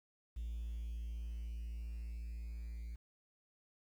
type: tone with level ramp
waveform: triangle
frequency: 57.1 Hz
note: A#1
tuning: 35 cents flat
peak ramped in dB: -36 to -40 dBFS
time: 0.36-2.96 s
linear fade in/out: 10 ms
effects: tanh soft clip ceiling -34 dBFS + 11-bit